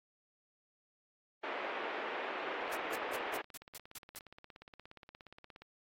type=band-pass noise; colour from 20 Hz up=pink; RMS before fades=-40 dBFS; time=1.43-3.42 s; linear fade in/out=10 ms; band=370 to 2600 Hz; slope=24 dB/octave
type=click train; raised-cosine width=0.3 ms; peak=-36 dBFS; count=52; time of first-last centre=2.62-5.62 s; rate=17 Hz
type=noise bursts; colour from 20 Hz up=white; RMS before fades=-46 dBFS; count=8; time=2.72-4.19 s; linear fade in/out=5 ms; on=35 ms; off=170 ms
effects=AAC 48 kbps